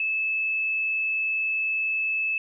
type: tone with frequency modulation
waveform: sine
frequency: 2610 Hz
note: E7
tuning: 18 cents flat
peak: -23 dBFS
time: 0-2.38 s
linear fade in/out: 2 ms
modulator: 37.9 Hz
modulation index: 0.33
effects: none